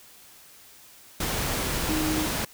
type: tone in noise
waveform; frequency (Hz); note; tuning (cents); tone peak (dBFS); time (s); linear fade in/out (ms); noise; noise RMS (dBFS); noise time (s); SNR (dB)
sine; 311.1; D#4; 0; -26; 1.89-2.26; 5; pink; -28; 1.2-2.45; -1
effects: white hiss -51 dBFS RMS until 2.53 s